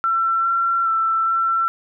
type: tone with pitch steps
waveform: sine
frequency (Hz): 1346 / 1361 / 1333 / 1346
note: E6 / F6 / E6 / E6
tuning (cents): +36 / -45 / +19 / +36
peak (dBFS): -16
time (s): 0.04-1.68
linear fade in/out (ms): 0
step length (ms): 410
effects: none